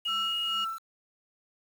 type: tone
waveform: sine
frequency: 2873 Hz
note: F7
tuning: 48 cents sharp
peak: -27 dBFS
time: 0.05-0.65 s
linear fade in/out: 10 ms
type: tone with tremolo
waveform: sine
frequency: 1334 Hz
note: E6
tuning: 20 cents sharp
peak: -28 dBFS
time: 0.07-0.79 s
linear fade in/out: 20 ms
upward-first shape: sine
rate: 2.3 Hz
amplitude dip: 80%
effects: tanh soft clip ceiling -23 dBFS + 8-bit